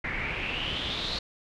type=noise with low-pass filter sweep; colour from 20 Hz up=pink; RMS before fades=-32 dBFS; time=0.04-1.19 s; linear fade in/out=5 ms; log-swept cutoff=2000 to 4200 Hz; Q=7.2; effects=none